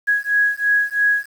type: beating tone pair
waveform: sine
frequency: 1661.2 / 1664.2 Hz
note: G#6 / G#6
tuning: 0 / +3 cents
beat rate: 3 Hz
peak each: -18 dBFS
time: 0.07-1.26 s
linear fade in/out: 20 ms
effects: 7-bit